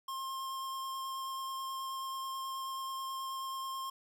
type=tone with vibrato; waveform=square; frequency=1065 Hz; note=C6; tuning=30 cents sharp; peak=-38 dBFS; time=0.08-3.9 s; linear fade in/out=5 ms; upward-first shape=sine; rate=9.3 Hz; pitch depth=10 cents each way; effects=11-bit